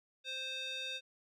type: tone with band-pass filter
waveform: square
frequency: 523.3 Hz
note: C5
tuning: in tune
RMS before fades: -41 dBFS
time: 0.24-1.01 s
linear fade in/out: 50 ms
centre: 3300 Hz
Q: 6.5
effects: none